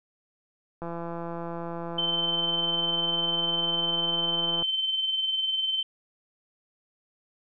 click train, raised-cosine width 1 ms, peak -22 dBFS, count 644, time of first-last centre 0.82-4.625 s, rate 169 Hz
sine tone with tremolo, 3087 Hz, G7, 27 cents flat, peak -22 dBFS, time 1.98-5.83 s, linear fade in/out 5 ms, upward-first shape triangle, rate 20 Hz, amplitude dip 55%
effects none

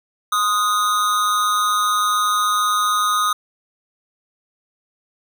square tone with amplitude modulation, 1244.5 Hz, D#6, in tune, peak -14 dBFS, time 0.32-3.33 s, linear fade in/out 5 ms, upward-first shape sine, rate 204 Hz, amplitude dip 60%, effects none

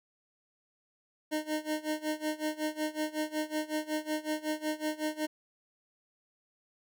25% pulse tone with tremolo, 307.3 Hz, D#4, 21 cents flat, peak -25 dBFS, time 1.31-5.27 s, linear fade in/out 20 ms, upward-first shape sine, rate 5.4 Hz, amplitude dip 90%, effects none

